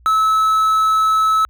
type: tone with quantisation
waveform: triangle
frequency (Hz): 1300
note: E6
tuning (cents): -24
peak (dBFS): -10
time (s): 0.06-1.45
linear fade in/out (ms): 0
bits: 6
effects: added 60 Hz sine -45 dBFS peak until 1.49 s